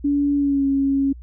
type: tone with pitch glide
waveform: sine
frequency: 285.7 to 274.7 Hz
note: D4 to C#4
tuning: -48 to -16 cents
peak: -16 dBFS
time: 0.04-1.13 s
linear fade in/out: 10 ms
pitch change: -68 cents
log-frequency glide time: 0.36-0.66 s
effects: added 60 Hz sine -36 dBFS peak until 1.22 s